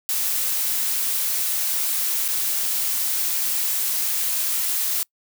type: noise with dropouts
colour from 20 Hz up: blue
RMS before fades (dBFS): -23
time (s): 0.09-5.03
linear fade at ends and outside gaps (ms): 0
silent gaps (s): 2.28-2.286
effects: noise-tail reverb RT60 0.1 s tail -25 dB re dry